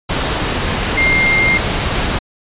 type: tone in noise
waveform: sine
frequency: 2112 Hz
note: C7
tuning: 16 cents sharp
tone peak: -11 dBFS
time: 0.97-1.58 s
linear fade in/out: 10 ms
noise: pink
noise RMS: -17 dBFS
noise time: 0.09-2.19 s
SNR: +3 dB
effects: resampled to 8000 Hz